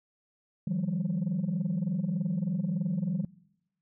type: tone cluster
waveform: sine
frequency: 155.7 / 173.9 / 197.2 Hz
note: D#3 / F3 / G3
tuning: +2 / -7 / +11 cents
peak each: -32 / -29 / -30 dBFS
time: 0.67-3.25 s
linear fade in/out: 5 ms
effects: noise-tail reverb RT60 0.9 s tail -24 dB re dry + tanh soft clip ceiling -23 dBFS